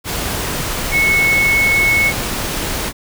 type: tone in noise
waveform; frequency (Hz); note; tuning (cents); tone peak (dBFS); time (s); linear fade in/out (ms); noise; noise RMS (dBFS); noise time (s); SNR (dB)
sine; 2199; C#7; -14; -11; 0.91-2.13; 50; pink; -21; 0.04-2.93; +7
effects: none